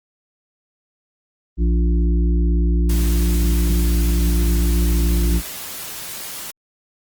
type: harmonic tone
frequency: 58 Hz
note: A#1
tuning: 8 cents flat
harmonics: 1 / 3 / 5 / 6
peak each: -14 / -24 / -28 / -30 dBFS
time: 1.57-5.42 s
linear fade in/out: 50 ms
type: noise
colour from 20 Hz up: white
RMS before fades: -31 dBFS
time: 2.89-6.51 s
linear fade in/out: 5 ms
effects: Opus 24 kbps